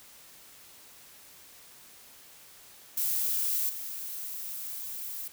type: noise with level steps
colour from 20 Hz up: violet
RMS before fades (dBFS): -29 / -38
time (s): 2.97-5.28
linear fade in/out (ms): 5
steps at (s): 3.69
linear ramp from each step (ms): 5
effects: white hiss -53 dBFS RMS until 5.32 s